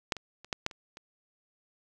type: clicks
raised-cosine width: 0.2 ms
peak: -10 / -23 / -30 / -13 / -11 / -29 / -28 dBFS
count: 7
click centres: 0.122 / 0.167 / 0.446 / 0.528 / 0.664 / 0.712 / 0.971 s
effects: none